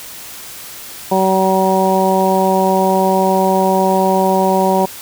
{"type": "harmonic tone", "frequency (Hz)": 189.9, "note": "F#3", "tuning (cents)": 45, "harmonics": [1, 2, 3, 4, 5], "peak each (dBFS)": [-17, -17, -17, -17, -17], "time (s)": [1.11, 4.86], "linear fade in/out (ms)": 10, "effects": ["white hiss -32 dBFS RMS until 5.01 s"]}